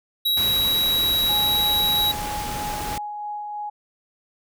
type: tone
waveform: square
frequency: 3867 Hz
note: B7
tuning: 37 cents flat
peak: -19 dBFS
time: 0.25-2.12 s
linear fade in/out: 10 ms
type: noise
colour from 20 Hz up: pink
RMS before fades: -31 dBFS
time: 0.37-2.98 s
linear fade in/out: 2 ms
type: tone with tremolo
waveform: sine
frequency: 834 Hz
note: G#5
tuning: 7 cents sharp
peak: -27 dBFS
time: 1.29-3.7 s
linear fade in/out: 10 ms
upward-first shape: sine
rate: 3.1 Hz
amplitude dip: 25%
effects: none